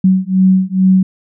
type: beating tone pair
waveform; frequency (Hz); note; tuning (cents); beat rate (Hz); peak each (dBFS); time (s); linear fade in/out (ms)
sine; 186.8 / 189.1; F#3 / F#3; +17 / +38; 2.3; -11; 0.04-1.03; 5
effects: none